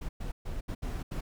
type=noise bursts at uneven times; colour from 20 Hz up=brown; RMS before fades=-35 dBFS; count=6; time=0.01-0.09 / 0.2-0.32 / 0.45-0.61 / 0.68-0.75 / 0.82-1.03 / 1.11-1.21 s; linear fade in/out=10 ms; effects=none